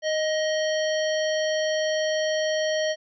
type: harmonic tone with a mistuned harmonic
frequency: 628 Hz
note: D#5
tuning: 16 cents sharp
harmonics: 1 / 3 / 5 / 7 / 9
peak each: -23 / -31 / -33 / -37 / -37 dBFS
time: 0.02-2.96 s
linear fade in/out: 50 ms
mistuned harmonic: 1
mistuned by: -18 cents
effects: none